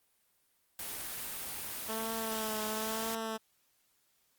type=noise; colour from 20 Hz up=white; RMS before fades=-40 dBFS; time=0.79-3.15 s; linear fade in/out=2 ms
type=tone with vibrato; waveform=10% pulse; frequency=220 Hz; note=A3; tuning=in tune; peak=-27 dBFS; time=1.88-3.38 s; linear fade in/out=20 ms; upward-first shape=triangle; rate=1 Hz; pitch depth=44 cents each way
effects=white hiss -73 dBFS RMS until 4.38 s + Opus 32 kbps